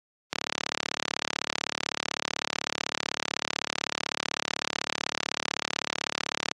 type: click train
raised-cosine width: 0.2 ms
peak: -8 dBFS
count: 223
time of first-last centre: 0.33-6.514 s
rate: 35.9 Hz
effects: high-pass 150 Hz 12 dB/octave + AAC 32 kbps